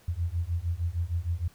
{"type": "beating tone pair", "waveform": "sine", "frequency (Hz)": [82.41, 88.91], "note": ["E2", "F2"], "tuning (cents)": [0, 31], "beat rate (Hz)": 6.5, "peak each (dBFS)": -30, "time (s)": [0.08, 1.48], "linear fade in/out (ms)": 5, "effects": ["pink hiss -59 dBFS RMS until 1.54 s"]}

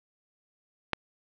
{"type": "click", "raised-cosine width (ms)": 0.3, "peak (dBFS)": -9, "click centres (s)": 0.933, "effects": ["low-pass 5000 Hz 12 dB/octave"]}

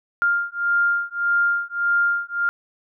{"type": "beating tone pair", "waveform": "sine", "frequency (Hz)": [1400, 1401.7], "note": ["F6", "F6"], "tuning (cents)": [4, 6], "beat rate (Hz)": 1.7, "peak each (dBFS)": -21, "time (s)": [0.22, 2.49], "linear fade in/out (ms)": 0, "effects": []}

